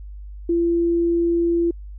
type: tone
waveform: sine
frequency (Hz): 340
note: F4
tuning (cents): -46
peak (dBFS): -16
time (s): 0.49-1.71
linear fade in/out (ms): 5
effects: added 50 Hz sine -33 dBFS peak until 1.98 s